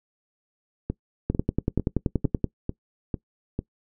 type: two click trains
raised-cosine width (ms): 3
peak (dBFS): -13 / -9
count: 7 / 13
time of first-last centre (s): 0.9-3.591 / 1.3-2.443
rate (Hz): 2.23 / 10.5
effects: noise-tail reverb RT60 0.1 s tail -21 dB re dry